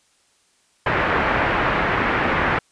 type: low-pass noise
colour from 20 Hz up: white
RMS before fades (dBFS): -20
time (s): 0.86-2.59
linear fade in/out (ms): 5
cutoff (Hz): 2000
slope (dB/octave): 24
effects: white hiss -61 dBFS RMS until 2.71 s + resampled to 22050 Hz